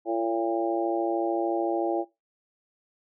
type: harmonic tone with a mistuned harmonic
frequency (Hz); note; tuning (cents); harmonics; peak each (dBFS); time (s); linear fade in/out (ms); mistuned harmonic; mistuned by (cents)
113.5; A#2; -46; 3 / 4 / 5 / 6 / 7; -27 / -34 / -31 / -33 / -32; 0.05-2.05; 50; 7; +21
effects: noise-tail reverb RT60 0.2 s tail -17 dB re dry